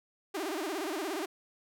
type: tone with vibrato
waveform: sawtooth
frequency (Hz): 349.2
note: F4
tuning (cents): 0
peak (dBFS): -29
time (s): 0.34-1.26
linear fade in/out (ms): 10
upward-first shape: sine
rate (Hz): 17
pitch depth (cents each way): 270
effects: none